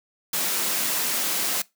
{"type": "high-pass noise", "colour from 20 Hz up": "white", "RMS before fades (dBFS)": -25, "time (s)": [0.33, 1.62], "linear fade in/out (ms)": 5, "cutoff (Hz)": 150, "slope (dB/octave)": 48, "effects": ["noise-tail reverb RT60 0.2 s tail -21 dB re dry"]}